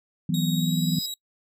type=chord; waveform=sine; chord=E suspended second; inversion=none; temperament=equal; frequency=164.81 / 185 / 246.9 Hz; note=E3 / F#3 / B3; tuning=0 / 0 / 0 cents; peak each=-24 / -26 / -29 dBFS; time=0.29-0.99 s; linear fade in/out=5 ms
type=tone with pitch glide; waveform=sawtooth; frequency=3774 to 3856 Hz; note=A#7 to B7; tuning=+21 to -42 cents; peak=-28 dBFS; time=0.34-1.14 s; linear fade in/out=2 ms; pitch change=+37 cents; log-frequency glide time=0.53-0.82 s
type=tone with exponential growth; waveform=square; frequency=4978 Hz; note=D#8; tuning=in tune; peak=-28 dBFS; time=0.55-1.06 s; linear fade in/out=2 ms; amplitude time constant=110 ms
effects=noise-tail reverb RT60 0.1 s tail -23 dB re dry